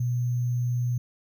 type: tone with sample-and-hold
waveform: sine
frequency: 121.9 Hz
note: B2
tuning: 22 cents flat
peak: -23 dBFS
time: 0-0.98 s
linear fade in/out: 5 ms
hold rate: 6300 Hz
effects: none